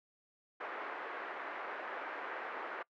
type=band-pass noise; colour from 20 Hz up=white; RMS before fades=-43 dBFS; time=0.6-2.83 s; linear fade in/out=10 ms; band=360 to 1800 Hz; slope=24 dB/octave; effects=noise-tail reverb RT60 0.1 s tail -24 dB re dry